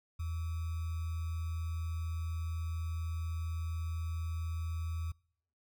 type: tone with sample-and-hold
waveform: sine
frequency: 82.1 Hz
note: E2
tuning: 6 cents flat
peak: -34 dBFS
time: 0.19-5.12 s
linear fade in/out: 10 ms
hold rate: 1225 Hz
effects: noise-tail reverb RT60 0.7 s tail -26 dB re dry